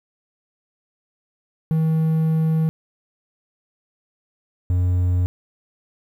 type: tone pair in turn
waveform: triangle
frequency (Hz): 159.6 / 89.77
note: D#3 / F2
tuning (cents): +44 / +48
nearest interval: minor seventh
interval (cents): 996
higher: first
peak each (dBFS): -14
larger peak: neither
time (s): 1.71-2.69 / 4.7-5.26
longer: first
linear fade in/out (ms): 0
effects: 9-bit